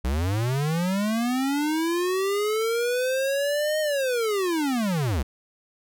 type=linear two-way sweep; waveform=square; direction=up then down; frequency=58.5 to 622.3 to 58.5 Hz; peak=-23 dBFS; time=0.04-5.23 s; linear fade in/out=10 ms; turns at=3.8 s; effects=none